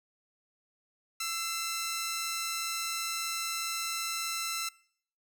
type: tone pair together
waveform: 10% pulse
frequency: 1331 / 2074 Hz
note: E6 / C7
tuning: +16 / -16 cents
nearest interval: minor sixth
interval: 768 cents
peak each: -25 / -30 dBFS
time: 1.2-4.69 s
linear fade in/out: 5 ms
effects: noise-tail reverb RT60 0.6 s tail -23 dB re dry